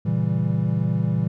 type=chord; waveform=triangle; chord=A# diminished seventh; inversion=none; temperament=equal; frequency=116.54 / 138.59 / 164.81 / 196 Hz; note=A#2 / C#3 / E3 / G3; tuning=0 / 0 / 0 / 0 cents; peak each=-22 / -25 / -21 / -25 dBFS; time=0.05-1.28 s; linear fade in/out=10 ms; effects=none